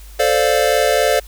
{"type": "chord", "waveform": "square", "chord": "D minor seventh", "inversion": "second", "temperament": "equal", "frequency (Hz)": [440, 523.3, 587.3, 698.5], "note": ["A4", "C5", "D5", "F5"], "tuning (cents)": [0, 0, 0, 0], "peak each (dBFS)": [-20, -19, -18, -20], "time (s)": [0.19, 1.2], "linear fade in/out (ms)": 10, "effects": ["added 50 Hz sine -35 dBFS peak until 1.27 s", "white hiss -45 dBFS RMS until 1.27 s"]}